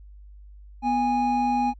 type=tone pair together; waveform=triangle; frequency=246.2 / 823 Hz; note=B3 / G#5; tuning=-5 / -16 cents; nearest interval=octave + major sixth; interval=2089 cents; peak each=-23 / -20 dBFS; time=0.82-1.74 s; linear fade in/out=50 ms; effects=added 50 Hz sine -43 dBFS peak until 1.79 s + resampled to 16000 Hz